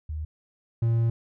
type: tone pair in turn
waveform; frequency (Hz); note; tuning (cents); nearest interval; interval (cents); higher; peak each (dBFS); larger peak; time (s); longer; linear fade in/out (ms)
sine / triangle; 77 / 115.37; D#2 / A#2; -17 / -17; perfect fifth; 700; second; -29 / -18; second; 0.09-0.25 / 0.82-1.1; second; 5
effects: none